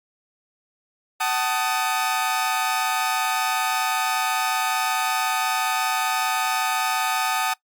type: chord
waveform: sawtooth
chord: D# diminished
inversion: first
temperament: equal with one note detuned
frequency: 754.7 / 880 / 1244.5 Hz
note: F#5 / A5 / D#6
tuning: +34 / 0 / 0 cents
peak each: -22 dBFS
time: 1.2-7.54 s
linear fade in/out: 10 ms
effects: noise-tail reverb RT60 0.1 s tail -21 dB re dry + Opus 48 kbps